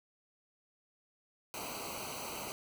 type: noise with comb filter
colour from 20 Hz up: pink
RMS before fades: -42 dBFS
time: 1.54-2.52 s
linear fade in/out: 0 ms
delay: 0.57 ms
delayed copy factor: -0.9
effects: none